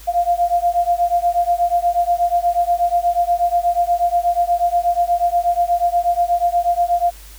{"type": "beating tone pair", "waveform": "sine", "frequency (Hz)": [694, 702.3], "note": ["F5", "F5"], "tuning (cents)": [-11, 10], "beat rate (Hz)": 8.3, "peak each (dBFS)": -17, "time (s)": [0.07, 7.11], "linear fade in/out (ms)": 20, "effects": ["added 50 Hz sine -38 dBFS peak until 7.38 s", "white hiss -43 dBFS RMS until 7.38 s"]}